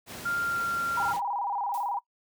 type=noise; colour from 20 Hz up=pink; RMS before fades=-40 dBFS; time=0.06-1.21 s; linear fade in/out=50 ms
type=tone with pitch glide; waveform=sine; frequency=1396.9 to 1381.7 Hz; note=F6 to F6; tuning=0 to -19 cents; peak=-26 dBFS; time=0.25-1.13 s; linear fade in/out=10 ms; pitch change=-19 cents; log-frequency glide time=0.37-0.68 s
type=tone with vibrato; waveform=sine; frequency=881 Hz; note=A5; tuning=2 cents sharp; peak=-27 dBFS; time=0.97-1.99 s; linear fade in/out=5 ms; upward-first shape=square; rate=18 Hz; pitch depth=150 cents each way
type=noise with exponential decay; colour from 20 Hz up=blue; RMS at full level=-42 dBFS; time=1.74-2 s; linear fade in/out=0 ms; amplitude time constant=56 ms
effects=noise-tail reverb RT60 0.1 s tail -22 dB re dry + high-pass 100 Hz 12 dB/octave